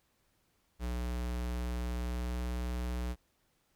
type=tone with pitch glide; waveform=square; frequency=60.5 to 60.96 Hz; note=B1 to B1; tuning=-35 to -22 cents; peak=-34 dBFS; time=0.79-3.16 s; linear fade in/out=50 ms; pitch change=+13 cents; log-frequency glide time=1.98-2.41 s; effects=pink hiss -74 dBFS RMS until 3.75 s